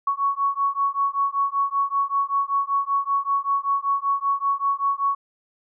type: beating tone pair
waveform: sine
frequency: 1111 / 1116.2 Hz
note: C#6 / C#6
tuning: +4 / +12 cents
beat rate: 5.2 Hz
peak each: -23 dBFS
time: 0.07-5.15 s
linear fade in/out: 5 ms
effects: none